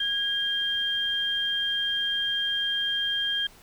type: tone pair together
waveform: sine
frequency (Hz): 1640 / 3194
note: G#6 / G7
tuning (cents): -22 / +32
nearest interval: octave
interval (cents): 1154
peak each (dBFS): -31 / -25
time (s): 0-3.47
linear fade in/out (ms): 5
effects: pink hiss -53 dBFS RMS until 3.62 s